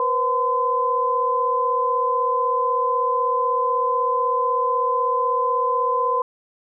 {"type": "tone cluster", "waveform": "sine", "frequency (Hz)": [485.9, 522, 1021], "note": ["B4", "C5", "C6"], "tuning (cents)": [-28, -4, -43], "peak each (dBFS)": [-24, -28, -19], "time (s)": [0, 6.22], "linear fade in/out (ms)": 2, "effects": []}